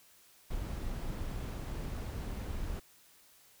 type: noise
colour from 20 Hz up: brown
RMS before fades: -38 dBFS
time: 0.5-2.8 s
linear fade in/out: 10 ms
effects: white hiss -62 dBFS RMS until 3.6 s